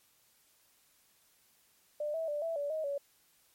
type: tone with pitch steps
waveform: sine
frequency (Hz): 596 / 650 / 589 / 660 / 575 / 629 / 565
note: D5 / E5 / D5 / E5 / D5 / D#5 / C#5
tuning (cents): +25 / -24 / +5 / +2 / -37 / +19 / +33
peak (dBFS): -32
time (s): 2-2.98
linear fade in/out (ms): 5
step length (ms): 140
effects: white hiss -68 dBFS RMS until 3.54 s + MP3 64 kbps

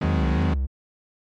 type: chord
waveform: 40% pulse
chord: Ab dominant seventh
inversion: second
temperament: equal with one note detuned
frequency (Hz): 155.56 / 185 / 207.7 / 257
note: Eb3 / Gb3 / Ab3 / C4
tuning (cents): 0 / 0 / 0 / -31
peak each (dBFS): -25 / -27 / -28 / -29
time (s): 0.01-0.54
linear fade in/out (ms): 5
type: tone with vibrato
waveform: triangle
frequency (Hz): 75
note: D2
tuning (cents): +37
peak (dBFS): -19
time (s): 0.03-0.67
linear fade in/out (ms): 20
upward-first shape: sine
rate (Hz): 3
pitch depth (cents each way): 230
effects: low-pass 3000 Hz 12 dB/octave + MP3 64 kbps

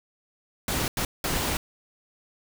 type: noise bursts at uneven times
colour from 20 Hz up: pink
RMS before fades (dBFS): -27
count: 3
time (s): 0.68-0.88 / 0.97-1.05 / 1.24-1.57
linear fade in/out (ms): 2
effects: none

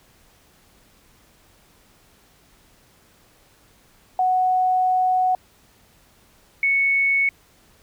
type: tone pair in turn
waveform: sine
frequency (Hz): 740 / 2213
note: F#5 / C#7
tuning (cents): 0 / -3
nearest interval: octave + perfect fifth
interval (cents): 1897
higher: second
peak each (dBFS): -16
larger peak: neither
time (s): 4.19-5.35 / 6.63-7.29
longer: first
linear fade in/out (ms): 2
effects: pink hiss -56 dBFS RMS until 7.82 s

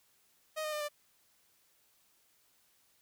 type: tone with pitch steps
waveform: sawtooth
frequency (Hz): 624 / 612.9 / 602 / 591.4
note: D#5 / D#5 / D5 / D5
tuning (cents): +5 / -26 / +43 / +12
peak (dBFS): -31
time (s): 0.56-0.888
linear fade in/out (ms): 20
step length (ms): 82
effects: white hiss -70 dBFS RMS until 3.01 s

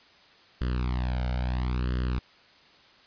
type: tone with flanger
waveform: sawtooth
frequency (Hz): 62.1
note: B1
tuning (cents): +10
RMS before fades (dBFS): -28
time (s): 0.61-2.19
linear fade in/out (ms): 0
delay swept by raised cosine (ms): 0.64 to 1.36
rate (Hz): 0.74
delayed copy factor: +1
effects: white hiss -56 dBFS RMS until 3.06 s + resampled to 11025 Hz

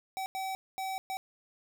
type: tone bursts at uneven times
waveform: square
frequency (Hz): 765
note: G5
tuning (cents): -42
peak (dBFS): -34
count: 4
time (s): 0.17-0.26 / 0.35-0.55 / 0.78-0.98 / 1.1-1.17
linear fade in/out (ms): 0
effects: none

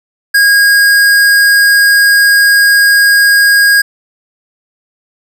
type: tone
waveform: square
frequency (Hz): 1634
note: G#6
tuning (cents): -29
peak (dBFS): -5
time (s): 0.34-3.82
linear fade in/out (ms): 10
effects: none

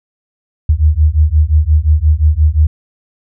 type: beating tone pair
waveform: sine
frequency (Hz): 74.1 / 79.8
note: D2 / D#2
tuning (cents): +16 / +44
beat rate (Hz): 5.7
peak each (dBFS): -10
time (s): 0.69-2.67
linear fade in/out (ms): 5
effects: none

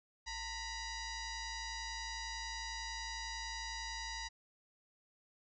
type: tone with frequency modulation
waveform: sine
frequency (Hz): 1975.5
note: B6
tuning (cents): 0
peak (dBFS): -40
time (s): 0.26-4.29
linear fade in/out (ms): 20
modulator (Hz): 960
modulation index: 4.1
effects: none

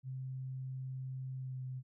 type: tone with pitch glide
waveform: sine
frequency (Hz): 130.81 to 129.08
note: C3 to C3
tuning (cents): 0 to -23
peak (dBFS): -39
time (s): 0.03-1.83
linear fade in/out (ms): 50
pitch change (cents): -23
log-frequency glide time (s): 1.37-1.6
effects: none

